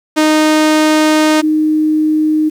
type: tone pair in turn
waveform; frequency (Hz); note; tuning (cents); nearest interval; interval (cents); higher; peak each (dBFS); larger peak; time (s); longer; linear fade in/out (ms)
sawtooth / sine; 309 / 309; D#4 / D#4; -12 / -12; unison; 0; neither; -4 / -9; first; 0.16-1.42 / 1.42-2.5; first; 20
effects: low-pass 10000 Hz 12 dB/octave + 7-bit